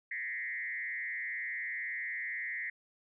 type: tone with frequency modulation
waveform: sine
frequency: 1965 Hz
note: B6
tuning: 9 cents flat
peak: -35 dBFS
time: 0.11-2.7 s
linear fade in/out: 5 ms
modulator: 124 Hz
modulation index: 1.5
effects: none